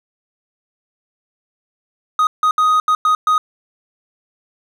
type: tone bursts at uneven times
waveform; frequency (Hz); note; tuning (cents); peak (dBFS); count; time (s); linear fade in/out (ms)
triangle; 1249; D#6; +6; -9; 6; 2.19-2.27 / 2.43-2.51 / 2.58-2.8 / 2.88-2.95 / 3.05-3.15 / 3.27-3.38; 2
effects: none